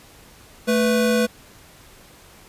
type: tone pair together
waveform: square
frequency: 220.4 / 493.9 Hz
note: A3 / B4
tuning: +3 / 0 cents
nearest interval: octave + major second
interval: 1397 cents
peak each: -20 dBFS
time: 0.67-1.27 s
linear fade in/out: 20 ms
effects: pink hiss -48 dBFS RMS until 2.48 s + resampled to 32000 Hz